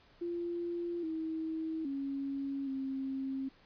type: tone with pitch steps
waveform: sine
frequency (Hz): 344.8 / 320.3 / 275.7 / 267.9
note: F4 / E4 / C#4 / C4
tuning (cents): -22 / -50 / -9 / +41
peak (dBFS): -34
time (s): 0.21-3.49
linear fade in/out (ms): 10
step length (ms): 820
effects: pink hiss -63 dBFS RMS until 3.65 s + resampled to 11025 Hz